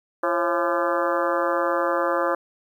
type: harmonic tone with a mistuned harmonic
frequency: 170.6 Hz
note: F3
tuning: 40 cents flat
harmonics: 2 / 3 / 4 / 5 / 6 / 7 / 8 / 9 / 10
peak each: -28 / -24 / -30 / -32 / -29 / -27 / -32 / -33 / -36 dBFS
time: 0.23-2.35 s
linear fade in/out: 5 ms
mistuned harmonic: 3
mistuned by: +84 cents
effects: 9-bit